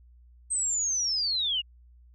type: linear sweep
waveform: sine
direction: down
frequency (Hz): 8372 to 2781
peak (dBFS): -25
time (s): 0.5-1.62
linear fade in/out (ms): 20
effects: added 60 Hz sine -52 dBFS peak until 2.14 s